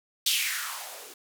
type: noise with band-pass filter sweep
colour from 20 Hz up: violet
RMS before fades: -31 dBFS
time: 0.26-1.14 s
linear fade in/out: 5 ms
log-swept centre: 3700 to 340 Hz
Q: 3.5
effects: none